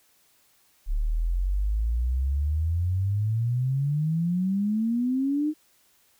sine exponential sweep, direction up, 35 to 311.1 Hz, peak -22 dBFS, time 0.86-5.54 s, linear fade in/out 50 ms, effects white hiss -63 dBFS RMS until 6.19 s

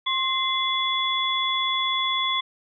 sine tone cluster, 1064 / 2070 / 3420 Hz, C6 / C7 / A7, +29 / -19 / -50 cents, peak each -26 / -29 / -24 dBFS, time 0.06-2.41 s, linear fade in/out 10 ms, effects none

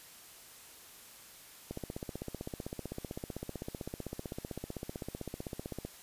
click train, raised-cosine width 2 ms, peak -25 dBFS, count 66, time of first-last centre 1.71-5.85 s, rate 15.7 Hz, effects white hiss -54 dBFS RMS until 6.02 s + resampled to 32000 Hz

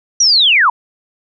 sine linear sweep, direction down, 5920 to 880 Hz, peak -7 dBFS, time 0.2-0.7 s, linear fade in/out 5 ms, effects none

